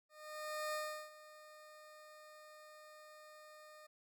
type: tone with ADSR envelope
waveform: 20% pulse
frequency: 611 Hz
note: D#5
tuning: 32 cents flat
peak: -33 dBFS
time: 0.09-3.87 s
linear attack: 640 ms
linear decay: 370 ms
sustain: -18 dB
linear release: 10 ms
effects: none